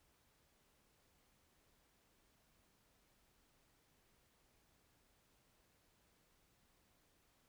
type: silence
effects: pink hiss -75 dBFS RMS until 7.48 s